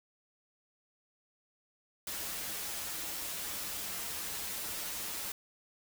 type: noise with comb filter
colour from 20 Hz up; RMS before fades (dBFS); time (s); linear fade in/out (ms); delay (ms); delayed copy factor
white; -39; 2.07-5.32; 2; 7.9; -0.65
effects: none